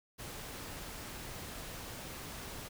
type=noise; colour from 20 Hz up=pink; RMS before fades=-45 dBFS; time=0.18-2.69 s; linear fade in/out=20 ms; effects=none